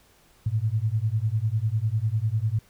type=beating tone pair; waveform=sine; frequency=104.7 / 114.7 Hz; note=G#2 / A#2; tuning=+15 / -28 cents; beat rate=10 Hz; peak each=-25 dBFS; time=0.46-2.59 s; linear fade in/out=5 ms; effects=pink hiss -59 dBFS RMS until 2.69 s